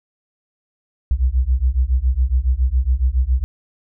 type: beating tone pair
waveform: sine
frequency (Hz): 60.1 / 67.3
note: B1 / C2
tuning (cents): -46 / +49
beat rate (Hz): 7.2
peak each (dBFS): -17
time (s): 1.11-3.44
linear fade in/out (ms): 0
effects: none